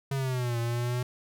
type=exponential two-way sweep; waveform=square; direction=down then up; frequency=138.59 to 116.54 to 124.6 Hz; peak=-28 dBFS; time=0.11-1.03 s; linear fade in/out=5 ms; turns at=0.59 s; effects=none